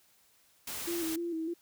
white noise, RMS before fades -39 dBFS, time 0.67-1.16 s, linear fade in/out 5 ms
sine tone with vibrato, 332.4 Hz, E4, 15 cents sharp, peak -32 dBFS, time 0.87-1.54 s, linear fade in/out 10 ms, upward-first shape square, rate 3.3 Hz, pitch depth 51 cents each way
effects white hiss -66 dBFS RMS until 1.61 s

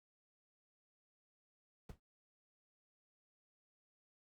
brown noise with exponential decay, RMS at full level -45 dBFS, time 1.89-2 s, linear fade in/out 5 ms, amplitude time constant 23 ms, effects none

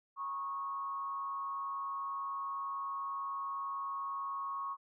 sine tone with frequency modulation, 1100 Hz, C#6, 14 cents flat, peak -36 dBFS, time 0.16-4.77 s, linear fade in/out 50 ms, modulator 149 Hz, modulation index 0.46, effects none

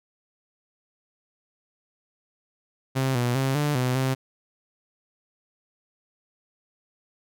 sawtooth tone with pitch steps, 132.7 / 121.9 / 133.9 / 147.5 / 126.6 / 131.7 Hz, C3 / B2 / C3 / D3 / B2 / C3, +25 / -22 / +40 / +8 / +43 / +12 cents, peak -18 dBFS, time 2.95-4.15 s, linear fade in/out 20 ms, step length 200 ms, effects none

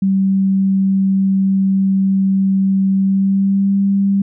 sine tone with pitch glide, 193.1 to 197.39 Hz, G3 to G3, -26 to +12 cents, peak -11 dBFS, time 0.02-4.22 s, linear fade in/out 5 ms, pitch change +38 cents, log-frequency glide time 2.98-3.76 s, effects none

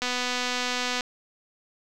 click train, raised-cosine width 0.2 ms, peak -11 dBFS, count 246, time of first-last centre 0.02-1.008 s, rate 248 Hz, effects none

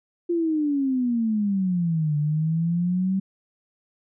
sine exponential two-way sweep, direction down then up, 349.7 to 146.83 to 193.9 Hz, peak -20 dBFS, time 0.29-3.2 s, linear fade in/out 10 ms, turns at 2.17 s, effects none

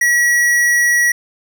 sine tone with hard clipping, 1924 Hz, B6, 46 cents flat, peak -12 dBFS, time 0.01-1.12 s, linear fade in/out 5 ms, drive 14 dB, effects none

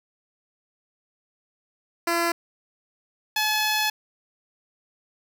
10% pulse tone pair in turn, 339.6 / 855.7 Hz, F4 / A5, -48 / -48 cents, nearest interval octave + major third, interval 1600 cents, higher second, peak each -13 dBFS, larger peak neither, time 2.07-2.32 / 3.36-3.9 s, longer second, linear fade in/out 5 ms, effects none

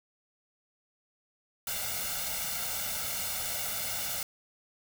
white noise with comb filter, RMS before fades -34 dBFS, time 1.67-4.23 s, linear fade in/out 2 ms, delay 1.4 ms, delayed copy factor +0.85, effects none

